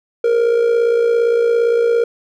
triangle tone with amplitude modulation, 467.8 Hz, A#4, 6 cents sharp, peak -7 dBFS, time 0.24-2.04 s, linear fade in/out 5 ms, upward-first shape sine, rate 57.5 Hz, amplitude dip 55%, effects none

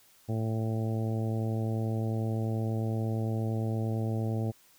harmonic tone, 111.4 Hz, A2, 22 cents sharp, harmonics 1 / 2 / 3 / 4 / 5 / 6 / 7, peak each -29 / -35 / -39 / -41 / -43 / -45 / -46 dBFS, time 0.28-4.52 s, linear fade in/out 20 ms, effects white hiss -61 dBFS RMS until 4.78 s

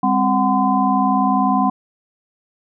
sine tone cluster, 201.8 / 262.1 / 745 / 1023 Hz, G#3 / C4 / F#5 / C6, -49 / +3 / +12 / -39 cents, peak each -19 dBFS, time 0.03-1.7 s, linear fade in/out 5 ms, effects none

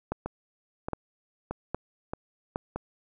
two click trains, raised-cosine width 1 ms, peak -18 / -15 dBFS, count 5 / 4, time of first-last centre 0.26-2.76 / 0.12-2.559 s, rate 1.6 / 1.23 Hz, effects none

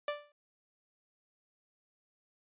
sawtooth tone with exponential decay, 587.3 Hz, D5, in tune, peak -26 dBFS, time 0.08-0.32 s, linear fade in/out 2 ms, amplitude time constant 51 ms, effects resampled to 8000 Hz

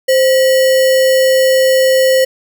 sine tone with sample-and-hold, 523.3 Hz, C5, in tune, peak -7 dBFS, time 0.08-2.25 s, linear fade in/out 10 ms, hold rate 2450 Hz, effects none

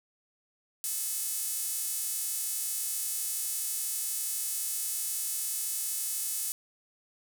sawtooth tone with high-pass filter, 432.2 Hz, A4, 31 cents flat, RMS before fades -33 dBFS, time 0.84-6.52 s, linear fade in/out 0 ms, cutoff 9400 Hz, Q 1.3, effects none

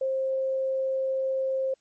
sine tone, 530 Hz, C5, 22 cents sharp, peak -24 dBFS, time 0.01-1.74 s, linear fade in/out 5 ms, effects white hiss -69 dBFS RMS until 1.8 s + MP3 32 kbps

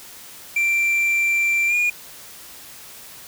triangle tone with pitch glide, 2355 to 2434 Hz, D7 to D#7, +4 to -39 cents, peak -15 dBFS, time 0.56-1.9 s, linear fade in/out 5 ms, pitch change +57 cents, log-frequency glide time 1.67-1.75 s, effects white hiss -41 dBFS RMS until 3.27 s

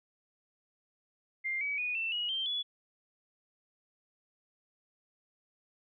sine tone with pitch steps, 2100 / 2277 / 2469 / 2677 / 2902 / 3146 / 3411 Hz, C7 / C#7 / D#7 / E7 / F#7 / G7 / G#7, +6 / +46 / -14 / +26 / -34 / +6 / +46 cents, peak -31 dBFS, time 1.44-2.63 s, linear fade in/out 20 ms, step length 170 ms, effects none

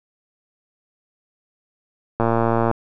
click train, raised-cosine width 1 ms, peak -5 dBFS, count 60, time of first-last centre 2.2-2.713 s, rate 115 Hz, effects none

